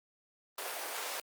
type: high-pass noise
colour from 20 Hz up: pink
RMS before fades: -39 dBFS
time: 0.58-1.2 s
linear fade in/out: 2 ms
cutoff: 480 Hz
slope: 24 dB/octave
effects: Opus 32 kbps